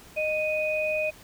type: tone pair together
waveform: sine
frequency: 617.4 / 2489 Hz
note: D#5 / D#7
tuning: -14 / 0 cents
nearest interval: 2 octaves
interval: 2414 cents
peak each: -26 / -28 dBFS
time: 0.16-1.11 s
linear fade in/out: 20 ms
effects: pink hiss -50 dBFS RMS until 1.23 s